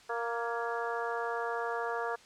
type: harmonic tone with a mistuned harmonic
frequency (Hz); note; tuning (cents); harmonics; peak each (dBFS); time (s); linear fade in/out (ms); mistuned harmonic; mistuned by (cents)
233.1; A#3; 0; 2 / 3 / 4 / 5 / 6 / 7; -36 / -38 / -39 / -40 / -41 / -41; 0.09-2.16; 10; 7; +38
effects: white hiss -57 dBFS RMS until 2.25 s + low-pass 6000 Hz 12 dB/octave